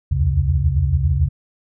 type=tone cluster; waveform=sine; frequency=68.5 / 79.2 / 86.4 / 135.1 Hz; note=C#2 / D#2 / F2 / C#3; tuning=-20 / +31 / -18 / -44 cents; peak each=-20 dBFS; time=0.11-1.29 s; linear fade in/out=10 ms; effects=none